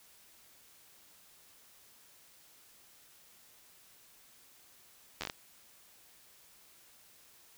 slowing click train, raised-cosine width 0.2 ms, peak -19 dBFS, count 6, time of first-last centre 5.21-5.299 s, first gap 11 ms, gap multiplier 1.24, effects white hiss -61 dBFS RMS until 7.57 s

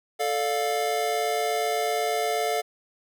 square chord, D minor, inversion second, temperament just, 440.5 / 587.3 / 704.8 Hz, A4 / D5 / F5, +2 / 0 / +16 cents, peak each -29 / -32 / -27 dBFS, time 0.19-2.62 s, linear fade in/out 20 ms, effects none

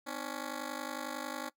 10% pulse ring-modulated tone, 280 Hz, C#4, 18 cents sharp, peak -26 dBFS, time 0.06-1.5 s, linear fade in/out 20 ms, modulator 25.5 Hz, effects noise-tail reverb RT60 0.1 s tail -21 dB re dry

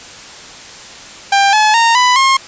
sawtooth tone with pitch steps, 794 / 855.9 / 922.7 / 994.6 / 1072.2 Hz, G5 / A5 / A#5 / B5 / C6, +22 / -48 / -18 / +12 / +42 cents, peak -4 dBFS, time 1.32-2.37 s, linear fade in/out 5 ms, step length 210 ms, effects white hiss -33 dBFS RMS until 2.47 s + resampled to 16000 Hz

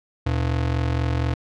square ring-modulated tone, 98 Hz, G2, in tune, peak -18 dBFS, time 0.26-1.34 s, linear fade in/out 5 ms, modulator 22.1 Hz, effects low-pass 4000 Hz 12 dB/octave

